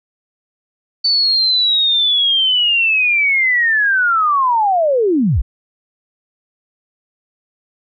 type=linear sweep; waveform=sine; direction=down; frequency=4542 to 36.16 Hz; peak=-11 dBFS; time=1.04-5.42 s; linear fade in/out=10 ms; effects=none